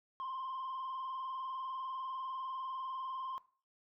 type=tone with vibrato; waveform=sine; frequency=1046.5 Hz; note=C6; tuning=in tune; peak=-36 dBFS; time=0.2-3.38 s; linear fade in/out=0 ms; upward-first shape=square; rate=20 Hz; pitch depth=37 cents each way; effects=noise-tail reverb RT60 0.4 s tail -20 dB re dry + tanh soft clip ceiling -37 dBFS